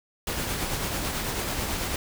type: noise with tremolo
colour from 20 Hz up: pink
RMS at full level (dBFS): -28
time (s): 0.27-1.96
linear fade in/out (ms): 2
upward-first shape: triangle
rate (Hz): 9.1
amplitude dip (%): 35
effects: none